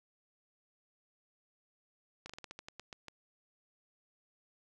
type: slowing click train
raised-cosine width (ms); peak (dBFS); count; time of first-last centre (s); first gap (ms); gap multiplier
0.2; -28; 11; 2.26-3.083; 35; 1.18
effects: none